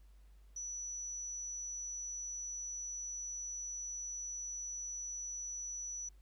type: tone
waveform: sine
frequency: 5920 Hz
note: F#8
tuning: in tune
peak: -40 dBFS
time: 0.56-6.09 s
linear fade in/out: 5 ms
effects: added 50 Hz sine -57 dBFS peak until 6.21 s + pink hiss -75 dBFS RMS until 6.21 s